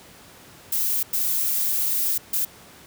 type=noise bursts at uneven times; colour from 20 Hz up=violet; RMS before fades=-23 dBFS; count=3; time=0.72-1.03 / 1.13-2.18 / 2.33-2.45 s; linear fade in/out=5 ms; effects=pink hiss -47 dBFS RMS until 2.86 s + high-pass 80 Hz 12 dB/octave